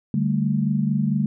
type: chord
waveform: sine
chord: D suspended fourth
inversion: none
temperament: just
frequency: 146.83 / 195.78 / 220.2 Hz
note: D3 / G3 / A3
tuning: 0 / -2 / +2 cents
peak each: -23 dBFS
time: 0.14-1.26 s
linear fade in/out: 2 ms
effects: none